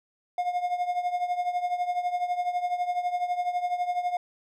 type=tone with tremolo; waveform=triangle; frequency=714 Hz; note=F5; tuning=38 cents sharp; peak=-20 dBFS; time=0.38-4.17 s; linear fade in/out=2 ms; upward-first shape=triangle; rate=12 Hz; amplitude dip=80%; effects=none